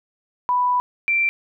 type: tone pair in turn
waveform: sine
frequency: 989 / 2352 Hz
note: B5 / D7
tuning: +2 / +2 cents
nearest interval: octave + minor third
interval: 1500 cents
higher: second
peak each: -16 dBFS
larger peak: neither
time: 0.49-0.8 / 1.08-1.29 s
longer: first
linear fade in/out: 0 ms
effects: none